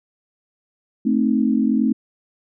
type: chord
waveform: sine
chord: A diminished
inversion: none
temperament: equal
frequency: 220 / 261.6 / 311.1 Hz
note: A3 / C4 / Eb4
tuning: 0 / 0 / 0 cents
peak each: -18 / -19 / -23 dBFS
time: 1.05-1.93 s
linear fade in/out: 10 ms
effects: none